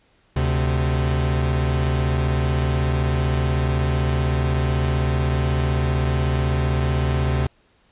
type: tone pair together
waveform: 45% pulse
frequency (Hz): 72.96 / 130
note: D2 / C3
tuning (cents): -11 / -11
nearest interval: minor seventh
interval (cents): 1000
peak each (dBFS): -21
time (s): 0.36-7.47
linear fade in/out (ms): 5
effects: pink hiss -60 dBFS RMS until 7.91 s + resampled to 8000 Hz